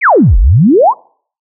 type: exponential two-way sweep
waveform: sine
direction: down then up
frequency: 2489 to 39.59 to 1154 Hz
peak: -3 dBFS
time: 0.01-0.94 s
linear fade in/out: 50 ms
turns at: 0.38 s
effects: noise-tail reverb RT60 0.5 s tail -25 dB re dry